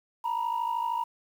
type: tone pair together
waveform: sine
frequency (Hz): 920 / 973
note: A#5 / B5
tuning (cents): -23 / -26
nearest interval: minor second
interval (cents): 97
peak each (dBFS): -28 / -28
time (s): 0.24-1.04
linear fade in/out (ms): 10
effects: tanh soft clip ceiling -23 dBFS + 9-bit